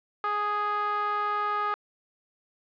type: tone with band-pass filter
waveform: sawtooth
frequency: 415.3 Hz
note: G#4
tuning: in tune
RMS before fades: -28 dBFS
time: 0.24-1.74 s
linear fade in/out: 0 ms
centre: 1200 Hz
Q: 4.2
effects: resampled to 11025 Hz + 10-bit